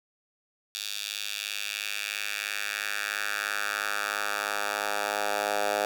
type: tone with high-pass filter sweep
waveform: 10% pulse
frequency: 103 Hz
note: G#2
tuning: 14 cents flat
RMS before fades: -31 dBFS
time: 0.75-5.85 s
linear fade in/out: 0 ms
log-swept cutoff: 3700 to 680 Hz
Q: 1.9
effects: none